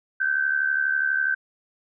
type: tone with amplitude modulation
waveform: sine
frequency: 1546 Hz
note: G6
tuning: 24 cents flat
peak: -17 dBFS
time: 0.2-1.35 s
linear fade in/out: 10 ms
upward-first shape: sine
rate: 72.2 Hz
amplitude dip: 70%
effects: none